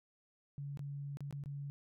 sine tone with dropouts, 141.7 Hz, C#3, 38 cents sharp, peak -40 dBFS, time 0.58-1.7 s, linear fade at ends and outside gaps 0 ms, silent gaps 0.773-0.793 / 1.171-1.206 / 1.309-1.326 / 1.438-1.459 s, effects none

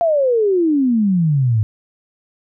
sine exponential sweep, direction down, 698.5 to 103.3 Hz, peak -12 dBFS, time 0.01-1.63 s, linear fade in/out 0 ms, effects none

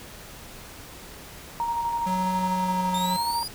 sine tone with tremolo, 935 Hz, A#5, 5 cents sharp, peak -23 dBFS, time 1.6-3.43 s, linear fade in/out 0 ms, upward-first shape square, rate 12 Hz, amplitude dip 30%
square tone with pitch glide, 185 to 181.61 Hz, F#3 to F#3, 0 to -32 cents, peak -28 dBFS, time 2.06-3.17 s, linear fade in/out 10 ms, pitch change -32 cents, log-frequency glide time 2.36-3.03 s
sawtooth exponential sweep, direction up, 3596 to 4954 Hz, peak -28 dBFS, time 2.94-3.48 s, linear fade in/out 5 ms
effects pink hiss -43 dBFS RMS until 3.54 s

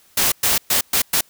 white noise bursts at uneven times, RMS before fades -17 dBFS, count 5, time 0.17-0.32 / 0.43-0.58 / 0.7-0.81 / 0.93-1.02 / 1.13-1.21 s, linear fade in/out 5 ms, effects white hiss -54 dBFS RMS until 1.29 s

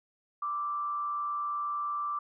sine tone with frequency modulation, 1173 Hz, D6, 2 cents flat, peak -30 dBFS, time 0.42-2.19 s, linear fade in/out 5 ms, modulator 149 Hz, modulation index 0.29, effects none

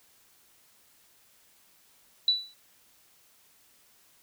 sine tone with exponential decay, 3954 Hz, B7, 1 cent sharp, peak -17 dBFS, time 2.28-2.54 s, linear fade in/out 2 ms, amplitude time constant 56 ms, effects white hiss -62 dBFS RMS until 4.22 s

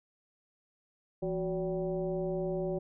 sine tone with frequency modulation, 370 Hz, F#4, in tune, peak -30 dBFS, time 1.22-2.79 s, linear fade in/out 10 ms, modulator 201 Hz, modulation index 1.2, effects none

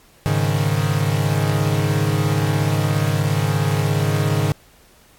45% pulse chord, Ab suspended fourth, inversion none, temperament equal, 103.83 / 138.59 / 155.56 Hz, Ab2 / Db3 / Eb3, 0 / 0 / 0 cents, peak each -21 dBFS, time 0.26-4.52 s, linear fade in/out 0 ms, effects pink hiss -52 dBFS RMS until 5.18 s + AAC 64 kbps

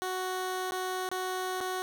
15% pulse tone with dropouts, 370.7 Hz, F#4, 3 cents sharp, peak -25 dBFS, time 0.02-1.82 s, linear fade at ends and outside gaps 0 ms, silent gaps 0.71-0.721 / 1.089-1.115 / 1.606-1.611 s, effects none

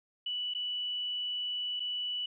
sine tone with dropouts, 2960 Hz, F#7, in tune, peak -32 dBFS, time 0.26-2.26 s, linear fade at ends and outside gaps 5 ms, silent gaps 0.538-0.548 / 1.797-1.802 s, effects none

